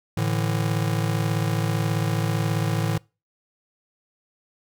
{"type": "chord", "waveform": "square", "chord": "A suspended fourth", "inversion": "none", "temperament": "just", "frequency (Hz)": [110, 146.67, 165], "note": ["A2", "D3", "E3"], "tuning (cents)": [0, -2, 2], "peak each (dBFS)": [-25, -28, -28], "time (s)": [0.17, 2.98], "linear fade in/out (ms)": 5, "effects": ["noise-tail reverb RT60 0.3 s tail -25 dB re dry"]}